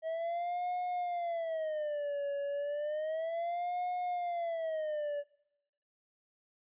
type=tone with vibrato; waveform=triangle; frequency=638 Hz; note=D#5; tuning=43 cents sharp; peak=-31 dBFS; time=0.02-5.24 s; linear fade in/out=50 ms; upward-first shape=sine; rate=0.32 Hz; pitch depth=210 cents each way; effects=noise-tail reverb RT60 0.8 s tail -22 dB re dry + resampled to 8000 Hz